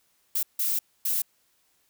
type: noise bursts at uneven times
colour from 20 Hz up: violet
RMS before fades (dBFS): -26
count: 3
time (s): 0.35-0.43 / 0.59-0.79 / 1.05-1.22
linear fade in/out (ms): 5
effects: white hiss -68 dBFS RMS until 1.89 s